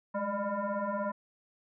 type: tone with frequency modulation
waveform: sine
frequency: 192.2 Hz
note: G3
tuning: 34 cents flat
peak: -30 dBFS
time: 0.14-1.12 s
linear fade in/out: 10 ms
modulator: 401 Hz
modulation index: 2.6
effects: none